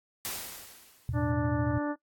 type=noise with exponential decay; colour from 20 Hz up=white; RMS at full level=-33 dBFS; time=0.25-1.31 s; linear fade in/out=0 ms; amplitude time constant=230 ms
type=chord; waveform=sine; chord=E suspended fourth; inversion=none; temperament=equal; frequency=82.41 / 110 / 123.47 Hz; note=E2 / A2 / B2; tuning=0 / 0 / 0 cents; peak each=-35 / -34 / -32 dBFS; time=1.09-1.78 s; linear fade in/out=0 ms
type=harmonic tone; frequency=293.7 Hz; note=D4; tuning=in tune; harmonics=1 / 2 / 3 / 4 / 5 / 6; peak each=-29 / -35 / -39 / -41 / -43 / -45 dBFS; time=1.13-1.96 s; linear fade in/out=50 ms
effects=noise-tail reverb RT60 0.1 s tail -18 dB re dry + AAC 64 kbps